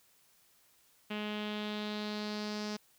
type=tone with low-pass filter sweep; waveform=sawtooth; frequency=210.4 Hz; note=G#3; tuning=23 cents sharp; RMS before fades=-38 dBFS; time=1.1-2.77 s; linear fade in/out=10 ms; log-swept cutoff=2900 to 5300 Hz; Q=3.7; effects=white hiss -67 dBFS RMS until 2.98 s